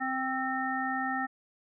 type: harmonic tone with a mistuned harmonic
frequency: 261.6 Hz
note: C4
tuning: in tune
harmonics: 1 / 3 / 5 / 7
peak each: -35 / -33 / -36 / -34 dBFS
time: 0-1.27 s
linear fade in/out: 20 ms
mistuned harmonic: 5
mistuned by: +17 cents
effects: none